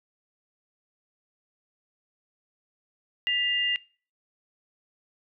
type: tone pair together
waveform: sine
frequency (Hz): 1968.9 / 2809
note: B6 / F7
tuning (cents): -6 / +9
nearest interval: tritone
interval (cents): 615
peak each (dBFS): -28 / -24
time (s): 3.27-3.76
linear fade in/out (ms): 0
effects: noise-tail reverb RT60 0.4 s tail -23 dB re dry